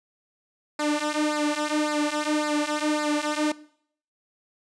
sawtooth tone with flanger, 300 Hz, D4, 37 cents sharp, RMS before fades -25 dBFS, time 0.79-3.52 s, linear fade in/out 5 ms, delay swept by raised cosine 0.32 to 3.82 ms, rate 1.8 Hz, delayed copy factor -0.8, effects noise-tail reverb RT60 0.6 s tail -19 dB re dry + resampled to 22050 Hz

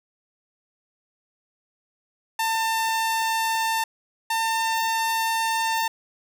sawtooth tone pair in turn, 897 / 901 Hz, A5 / A5, +33 / +41 cents, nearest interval unison, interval 8 cents, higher second, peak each -18 dBFS, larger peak neither, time 2.39-3.84 / 4.3-5.88 s, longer second, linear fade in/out 5 ms, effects none

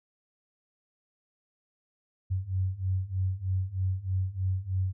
sine beating tone pair, 92.2 / 95.4 Hz, F#2 / G2, -6 / -47 cents, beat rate 3.2 Hz, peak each -31 / -29 dBFS, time 2.3-4.93 s, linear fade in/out 20 ms, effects none

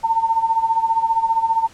sine tone with tremolo, 904 Hz, A5, 47 cents sharp, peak -12 dBFS, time 0.03-1.68 s, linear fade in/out 20 ms, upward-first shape sine, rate 15 Hz, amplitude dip 75%, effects pink hiss -47 dBFS RMS until 1.73 s + low-pass 9000 Hz 12 dB/octave

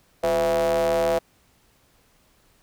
square ring-modulated tone, 77.8 Hz, D#2, in tune, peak -17 dBFS, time 0.23-1.19 s, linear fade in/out 10 ms, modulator 585 Hz, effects pink hiss -61 dBFS RMS until 2.62 s

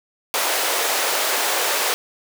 pink high-pass noise, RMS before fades -21 dBFS, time 0.34-1.94 s, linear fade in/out 0 ms, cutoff 460 Hz, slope 24 dB/octave, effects none

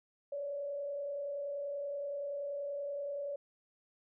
sine tone with frequency modulation, 569 Hz, C#5, 45 cents sharp, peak -36 dBFS, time 0.32-3.36 s, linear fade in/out 5 ms, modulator 30.5 Hz, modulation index 0.42, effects none

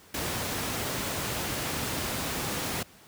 pink noise, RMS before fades -31 dBFS, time 0.14-2.83 s, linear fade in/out 5 ms, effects pink hiss -54 dBFS RMS until 3.07 s + high-pass 80 Hz 12 dB/octave

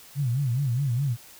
sine tone with vibrato, 130 Hz, C3, 11 cents flat, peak -22 dBFS, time 0.15-1.17 s, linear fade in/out 50 ms, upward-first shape sine, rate 4.8 Hz, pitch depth 190 cents each way, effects white hiss -49 dBFS RMS until 1.39 s

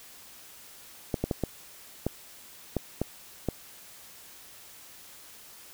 clicks, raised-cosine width 2 ms, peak -13 dBFS, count 8, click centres 1.142 / 1.24 / 1.312 / 1.437 / 2.066 / 2.767 / 3.016 / 3.487 s, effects white hiss -50 dBFS RMS until 5.73 s

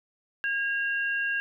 sine tone pair together, 1627 / 2759 Hz, G#6 / F7, -36 / -22 cents, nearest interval major sixth, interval 914 cents, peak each -26 / -33 dBFS, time 0.44-1.4 s, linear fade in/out 0 ms, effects none

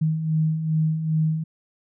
sine beating tone pair, 155.56 / 158.06 Hz, D#3 / D#3, 0 / +28 cents, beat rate 2.5 Hz, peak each -28 / -20 dBFS, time 0.01-1.44 s, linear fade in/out 10 ms, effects none

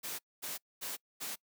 white noise bursts, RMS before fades -40 dBFS, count 4, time 0.03-1.36 s, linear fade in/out 20 ms, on 160 ms, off 230 ms, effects noise-tail reverb RT60 0.1 s tail -25 dB re dry + high-pass 150 Hz 12 dB/octave

